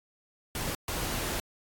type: noise bursts at uneven times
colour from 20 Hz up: pink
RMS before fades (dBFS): -33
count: 2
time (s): 0.55-0.75 / 0.88-1.4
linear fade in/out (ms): 2
effects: AAC 64 kbps